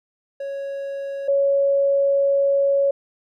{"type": "tone pair in turn", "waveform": ["triangle", "sine"], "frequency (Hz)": [554, 556.5], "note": ["C#5", "C#5"], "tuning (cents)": [-1, 7], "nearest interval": "unison", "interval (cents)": 8, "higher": "second", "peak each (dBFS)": [-24, -15], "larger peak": "second", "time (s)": [[0.4, 1.28], [1.28, 2.91]], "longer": "second", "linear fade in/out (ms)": 5, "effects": []}